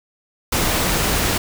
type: noise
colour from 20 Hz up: pink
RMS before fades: -19 dBFS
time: 0.52-1.38 s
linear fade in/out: 5 ms
effects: none